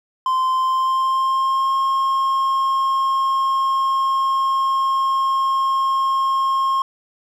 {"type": "tone with pitch glide", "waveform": "triangle", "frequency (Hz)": [1038, 1073.4], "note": ["C6", "C6"], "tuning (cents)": [-14, 44], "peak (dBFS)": -14, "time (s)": [0.26, 6.82], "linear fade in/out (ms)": 2, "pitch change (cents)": 58, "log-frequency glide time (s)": [0.51, 1.76], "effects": []}